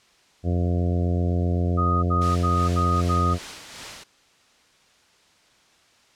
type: harmonic tone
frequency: 87.8 Hz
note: F2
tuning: 10 cents sharp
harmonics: 1 / 2 / 3 / 4 / 5 / 6 / 7 / 8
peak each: -21 / -27 / -31 / -33 / -35 / -37 / -38 / -39 dBFS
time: 0.43-3.39 s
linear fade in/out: 50 ms
type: tone bursts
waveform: sine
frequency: 1244.5 Hz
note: D#6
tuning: in tune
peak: -22 dBFS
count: 5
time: 1.77-3.346 s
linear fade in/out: 20 ms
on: 260 ms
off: 69 ms
type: noise with tremolo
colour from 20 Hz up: white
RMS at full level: -34 dBFS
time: 2.21-4.04 s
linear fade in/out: 10 ms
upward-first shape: sine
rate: 2.6 Hz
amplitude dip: 45%
effects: white hiss -58 dBFS RMS until 6.15 s + low-pass 6000 Hz 12 dB/octave